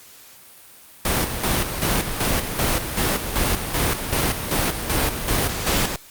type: noise with tremolo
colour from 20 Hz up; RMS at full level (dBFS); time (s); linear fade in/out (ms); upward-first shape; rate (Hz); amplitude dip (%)
pink; -20; 1.05-5.96; 2; square; 2.6; 55
effects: white hiss -46 dBFS RMS until 6.1 s + Opus 48 kbps